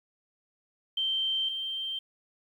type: tone pair in turn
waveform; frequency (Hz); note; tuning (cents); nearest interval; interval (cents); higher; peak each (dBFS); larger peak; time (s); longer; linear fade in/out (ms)
sine; 3129 / 3143; G7 / G7; -4 / +4; unison; 8; second; -26 / -31; first; 0.97-1.49 / 1.49-1.99; first; 5
effects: 10-bit